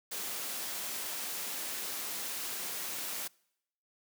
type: noise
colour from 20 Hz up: white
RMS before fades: -38 dBFS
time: 0.11-3.28 s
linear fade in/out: 10 ms
effects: noise-tail reverb RT60 0.8 s tail -26 dB re dry + high-pass 200 Hz 12 dB/octave